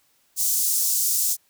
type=high-pass noise; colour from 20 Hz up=pink; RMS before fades=-22 dBFS; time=0.36-1.37 s; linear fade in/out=50 ms; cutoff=6100 Hz; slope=24 dB/octave; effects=white hiss -64 dBFS RMS until 1.49 s